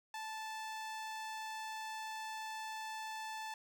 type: tone with notch filter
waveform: sawtooth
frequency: 877 Hz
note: A5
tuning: 6 cents flat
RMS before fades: -44 dBFS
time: 0.14-3.54 s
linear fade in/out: 2 ms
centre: 12000 Hz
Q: 1.1
effects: none